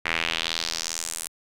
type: tone with band-pass filter sweep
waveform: sawtooth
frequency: 82.41 Hz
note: E2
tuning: in tune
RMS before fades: -29 dBFS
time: 0.05-1.28 s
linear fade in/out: 10 ms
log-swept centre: 2100 to 10000 Hz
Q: 2.4
effects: none